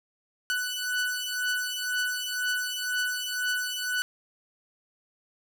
sawtooth beating tone pair, 1487 / 1489 Hz, F#6 / F#6, +8 / +11 cents, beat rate 2 Hz, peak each -27 dBFS, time 0.5-4.02 s, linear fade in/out 0 ms, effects none

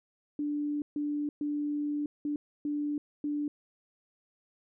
sine tone bursts at uneven times, 293.7 Hz, D4, in tune, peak -29 dBFS, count 6, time 0.39-0.82 / 0.96-1.29 / 1.41-2.06 / 2.25-2.36 / 2.65-2.98 / 3.24-3.48 s, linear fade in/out 2 ms, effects none

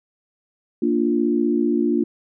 sine chord, Bb major, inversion none, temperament equal, 233.1 / 293.7 / 349.2 Hz, Bb3 / D4 / F4, 0 / 0 / 0 cents, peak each -21 dBFS, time 0.82-2.04 s, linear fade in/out 5 ms, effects none

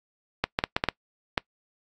clicks, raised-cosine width 0.3 ms, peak -6 dBFS, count 7, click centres 0.44 / 0.589 / 0.639 / 0.765 / 0.839 / 0.887 / 1.378 s, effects noise-tail reverb RT60 0.1 s tail -24 dB re dry + AAC 64 kbps

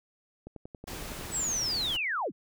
click train, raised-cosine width 2 ms, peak -29 dBFS, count 12, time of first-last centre 0.47-1.489 s, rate 10.8 Hz
pink noise, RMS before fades -40 dBFS, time 0.87-1.97 s, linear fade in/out 10 ms
sine linear sweep, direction down, 8050 to 103.83 Hz, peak -28 dBFS, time 1.31-2.32 s, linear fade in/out 50 ms
effects none

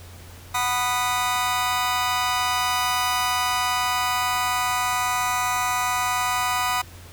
sawtooth chord, B major, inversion second, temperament just, 740.8 / 987.8 / 1234.7 Hz, F#5 / B5 / D#6, +2 / 0 / -14 cents, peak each -23 / -21 / -22 dBFS, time 0.54-6.82 s, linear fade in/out 10 ms, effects added 88 Hz sine -42 dBFS peak until 7.12 s + pink hiss -46 dBFS RMS until 7.12 s

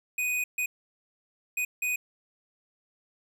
square tone bursts at uneven times, 2489 Hz, D#7, in tune, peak -27 dBFS, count 4, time 0.18-0.44 / 0.58-0.66 / 1.57-1.65 / 1.82-1.96 s, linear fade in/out 5 ms, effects none

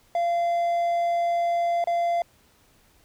triangle tone with dropouts, 688 Hz, F5, 26 cents flat, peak -19 dBFS, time 0.15-2.22 s, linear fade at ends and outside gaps 2 ms, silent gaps 1.841-1.872 s, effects pink hiss -60 dBFS RMS until 3.04 s

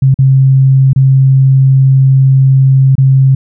sine tone with dropouts, 133.8 Hz, C3, 39 cents sharp, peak -3 dBFS, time 0.02-3.35 s, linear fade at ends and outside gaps 5 ms, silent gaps 0.143-0.188 / 0.932-0.96 / 2.954-2.98 s, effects none

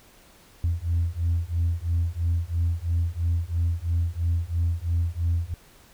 sine beating tone pair, 83.3 / 86.3 Hz, E2 / F2, +19 / -20 cents, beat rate 3 Hz, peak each -24 dBFS, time 0.64-5.54 s, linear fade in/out 0 ms, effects tanh soft clip ceiling -17 dBFS + pink hiss -54 dBFS RMS until 5.93 s

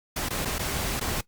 pink noise with dropouts, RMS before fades -29 dBFS, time 0.16-1.21 s, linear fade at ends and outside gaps 5 ms, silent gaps 0.288-0.305 / 0.45-0.454 / 0.584-0.592 / 0.998-1.01 s, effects noise-tail reverb RT60 0.1 s tail -18 dB re dry + Opus 48 kbps

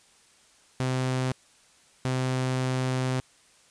sawtooth tone pair in turn, 129.1 / 129.1 Hz, C3 / C3, -23 / -23 cents, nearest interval unison, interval 0 cents, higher neither, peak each -21 / -21 dBFS, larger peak neither, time 0.8-1.32 / 2.05-3.2 s, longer second, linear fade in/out 0 ms, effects white hiss -59 dBFS RMS until 3.7 s + resampled to 22050 Hz

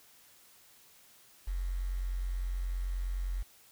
sine tone with quantisation, 44.84 Hz, F1, 46 cents sharp, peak -31 dBFS, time 1.47-3.43 s, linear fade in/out 10 ms, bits 9, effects white hiss -60 dBFS RMS until 3.71 s

